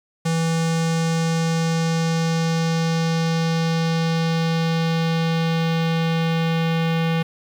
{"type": "tone with low-pass filter sweep", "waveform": "square", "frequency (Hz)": 164.1, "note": "E3", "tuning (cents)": -8, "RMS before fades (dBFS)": -20, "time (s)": [0.25, 7.23], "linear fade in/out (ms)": 10, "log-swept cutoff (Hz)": [7800, 3100], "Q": 1.7, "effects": ["7-bit"]}